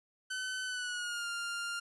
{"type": "tone with pitch glide", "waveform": "sawtooth", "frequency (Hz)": [1517, 1399.2], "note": ["F#6", "F6"], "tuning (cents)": [43, 3], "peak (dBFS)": -32, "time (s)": [0.3, 1.8], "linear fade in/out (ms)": 10, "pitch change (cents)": -140, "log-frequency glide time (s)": [0.64, 1.28], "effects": ["resampled to 24000 Hz", "12-bit"]}